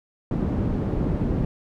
white low-pass noise, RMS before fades -24 dBFS, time 0.31-1.45 s, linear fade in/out 2 ms, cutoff 230 Hz, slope 12 dB/octave, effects none

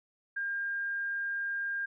sine tone, 1606 Hz, G6, 41 cents sharp, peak -31 dBFS, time 0.36-1.86 s, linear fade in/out 10 ms, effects none

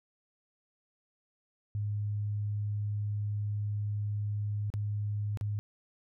sine tone with dropouts, 103.83 Hz, G#2, in tune, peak -30 dBFS, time 1.75-5.59 s, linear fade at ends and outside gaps 0 ms, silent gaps 4.702-4.739 / 5.373-5.411 s, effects none

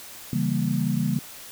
sine chord, C# diminished seventh, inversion none, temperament equal, 138.59 / 164.81 / 196 / 233.1 Hz, C#3 / E3 / G3 / Bb3, 0 / 0 / 0 / 0 cents, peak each -27 dBFS, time 0.33-1.19 s, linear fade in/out 2 ms, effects white hiss -42 dBFS RMS until 1.51 s

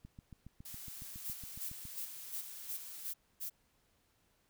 click train, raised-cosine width 5 ms, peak -38 dBFS, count 14, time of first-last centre 0.05-1.853 s, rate 7.21 Hz
blue noise, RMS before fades -48 dBFS, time 0.65-3.11 s, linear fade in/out 5 ms
violet noise bursts, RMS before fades -41 dBFS, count 7, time 1.24-3.5 s, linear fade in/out 20 ms, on 100 ms, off 260 ms
effects pink hiss -74 dBFS RMS until 4.49 s

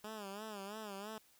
10% pulse tone with vibrato, 206.8 Hz, G#3, 7 cents flat, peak -36 dBFS, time 0.04-1.18 s, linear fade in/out 2 ms, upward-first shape sine, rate 3 Hz, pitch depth 110 cents each way, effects white hiss -68 dBFS RMS until 1.39 s

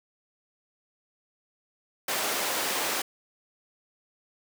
pink high-pass noise, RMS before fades -29 dBFS, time 2.08-3.02 s, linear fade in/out 5 ms, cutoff 460 Hz, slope 12 dB/octave, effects none

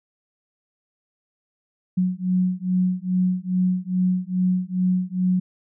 sine beating tone pair, 182 / 184.4 Hz, F#3 / F#3, -28 / -6 cents, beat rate 2.4 Hz, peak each -22 dBFS, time 1.97-5.4 s, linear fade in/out 10 ms, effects none

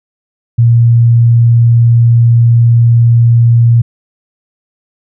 sine tone, 117.4 Hz, A#2, 13 cents sharp, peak -3 dBFS, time 0.58-3.82 s, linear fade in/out 10 ms, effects none

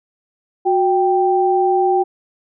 sine tone pair together, 366.6 / 784 Hz, F#4 / G5, -16 / 0 cents, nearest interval octave + minor second, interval 1316 cents, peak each -15 dBFS, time 0.65-2.04 s, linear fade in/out 20 ms, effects none

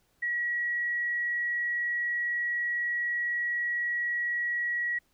sine tone, 1918 Hz, A#6, 49 cents sharp, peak -27 dBFS, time 0.22-4.99 s, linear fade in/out 10 ms, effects pink hiss -70 dBFS RMS until 5.13 s

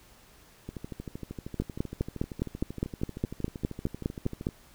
two click trains, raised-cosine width 3 ms, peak -24 / -14 dBFS, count 50 / 15, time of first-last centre 0.69-4.488 / 1.6-4.469 s, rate 12.9 / 4.88 Hz, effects pink hiss -57 dBFS RMS until 4.74 s

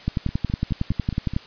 two click trains, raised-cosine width 5 ms, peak -16 / -9 dBFS, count 6 / 15, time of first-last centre 0.29-1.336 / 0.08-1.364 s, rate 4.78 / 10.9 Hz, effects white hiss -44 dBFS RMS until 1.46 s + resampled to 11025 Hz

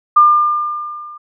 sine tone with level ramp, 1200 Hz, D6, 37 cents sharp, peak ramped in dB -3 to -31 dBFS, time 0.16-1.18 s, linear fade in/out 10 ms, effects none

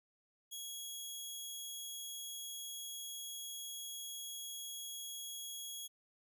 15% pulse tone, 3322 Hz, G#7, in tune, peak -36 dBFS, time 0.51-5.88 s, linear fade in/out 20 ms, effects none

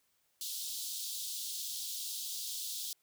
pink high-pass noise, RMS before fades -40 dBFS, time 0.41-2.93 s, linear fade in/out 2 ms, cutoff 3400 Hz, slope 48 dB/octave, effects white hiss -75 dBFS RMS until 3.02 s

